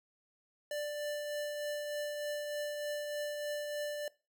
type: tone with tremolo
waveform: square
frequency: 590 Hz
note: D5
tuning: 8 cents sharp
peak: -35 dBFS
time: 0.71-4.08 s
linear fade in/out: 2 ms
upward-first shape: triangle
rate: 3.3 Hz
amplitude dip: 35%
effects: noise-tail reverb RT60 0.3 s tail -21 dB re dry